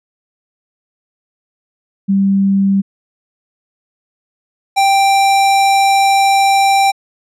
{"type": "tone pair in turn", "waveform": ["sine", "square"], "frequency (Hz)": [196, 785.8], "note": ["G3", "G5"], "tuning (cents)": [0, 4], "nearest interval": "2 octaves", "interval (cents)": 2404, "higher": "second", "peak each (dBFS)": -9, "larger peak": "neither", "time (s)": [[2.08, 2.82], [4.76, 6.92]], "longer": "second", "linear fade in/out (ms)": 20, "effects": ["low-pass 10000 Hz 12 dB/octave"]}